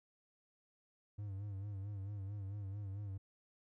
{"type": "tone with vibrato", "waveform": "triangle", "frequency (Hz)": 100, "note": "G2", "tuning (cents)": 35, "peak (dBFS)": -39, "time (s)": [1.18, 3.18], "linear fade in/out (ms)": 10, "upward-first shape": "sine", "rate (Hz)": 4.5, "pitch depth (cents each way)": 75, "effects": []}